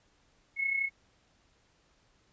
sine tone with amplitude modulation, 2186 Hz, C#7, 25 cents flat, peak -25 dBFS, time 0.56-0.9 s, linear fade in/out 50 ms, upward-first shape sine, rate 32.2 Hz, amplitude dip 60%, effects pink hiss -68 dBFS RMS until 2.32 s + resampled to 16000 Hz

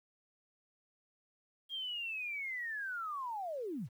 sine linear sweep, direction down, 3251 to 89.9 Hz, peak -37 dBFS, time 1.69-3.89 s, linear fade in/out 50 ms, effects 11-bit

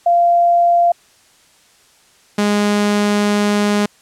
sine / sawtooth tone pair in turn, 692 / 206.5 Hz, F5 / G#3, -16 / -10 cents, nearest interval octave + major sixth, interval 2094 cents, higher first, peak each -9 dBFS, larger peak neither, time 0.06-0.92 / 2.38-3.86 s, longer second, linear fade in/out 5 ms, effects white hiss -51 dBFS RMS until 4.01 s + low-pass 9000 Hz 12 dB/octave

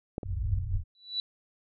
clicks, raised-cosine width 2 ms, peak -18 / -25 dBFS, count 2, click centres 0.181 / 0.232 s
white low-pass noise, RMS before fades -30 dBFS, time 0.23-0.84 s, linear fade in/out 50 ms, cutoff 110 Hz, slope 48 dB/octave
sine tone with exponential growth, 3951 Hz, B7, in tune, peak -25 dBFS, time 0.95-1.2 s, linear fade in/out 1 ms, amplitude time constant 53 ms
effects none

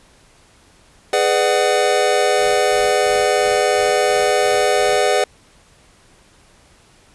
square chord, G# half-diminished seventh, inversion none, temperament just, 415.3 / 498.4 / 598 / 747.5 Hz, G#4 / B4 / D5 / F#5, 0 / +16 / +31 / +17 cents, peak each -20 dBFS, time 1.13-5.24 s, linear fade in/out 2 ms
pink noise with tremolo, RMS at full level -36 dBFS, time 2.38-5.1 s, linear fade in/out 10 ms, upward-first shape sine, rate 2.9 Hz, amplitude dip 85%
effects pink hiss -51 dBFS RMS until 7.14 s + resampled to 24000 Hz

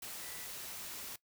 sine tone in noise, 1975.5 Hz, B6, in tune, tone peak -56 dBFS, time 0.22-0.47 s, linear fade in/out 5 ms, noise white, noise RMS -45 dBFS, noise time 0.02-1.16 s, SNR -14 dB, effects noise-tail reverb RT60 0.1 s tail -19 dB re dry

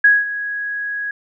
sine tone with ADSR envelope, 1661.2 Hz, G#6, in tune, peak -6 dBFS, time 0.04-1.11 s, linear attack 6 ms, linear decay 200 ms, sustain -15 dB, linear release 3 ms, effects none

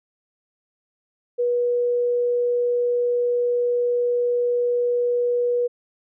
sine tone, 484.9 Hz, B4, 32 cents flat, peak -18 dBFS, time 1.38-5.68 s, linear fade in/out 20 ms, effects none

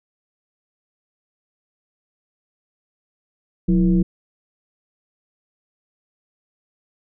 sine tone with frequency modulation, 181.1 Hz, F#3, 37 cents flat, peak -13 dBFS, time 3.68-4.03 s, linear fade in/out 10 ms, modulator 149 Hz, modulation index 0.8, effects none

